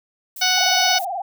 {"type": "noise", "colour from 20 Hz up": "violet", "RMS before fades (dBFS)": -34, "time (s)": [0.36, 1.05], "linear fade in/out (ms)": 5}
{"type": "harmonic tone", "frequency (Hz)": 740, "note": "F#5", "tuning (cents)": 0, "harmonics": [1, 2, 3, 4, 5, 6, 7, 8], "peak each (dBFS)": [-24, -24, -24, -24, -24, -24, -24, -24], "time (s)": [0.41, 0.99], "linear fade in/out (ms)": 10}
{"type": "tone with vibrato", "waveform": "sine", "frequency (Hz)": 740, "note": "F#5", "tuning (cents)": 0, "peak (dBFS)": -23, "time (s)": [0.57, 1.22], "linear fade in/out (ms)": 5, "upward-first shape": "sine", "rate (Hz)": 19, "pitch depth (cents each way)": 140}
{"effects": []}